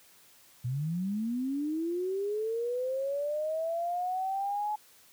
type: linear sweep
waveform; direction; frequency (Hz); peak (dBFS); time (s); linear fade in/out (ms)
sine; up; 117.3 to 852; -29; 0.64-4.76; 10
effects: white hiss -59 dBFS RMS until 5.12 s + high-pass 60 Hz 12 dB/octave